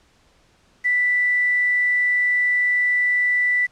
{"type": "tone with quantisation", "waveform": "sine", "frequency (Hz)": 1975.5, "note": "B6", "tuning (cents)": 0, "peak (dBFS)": -16, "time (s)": [0.84, 3.67], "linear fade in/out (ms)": 20, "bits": 7, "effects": ["pink hiss -58 dBFS RMS until 3.71 s", "low-pass 7000 Hz 12 dB/octave"]}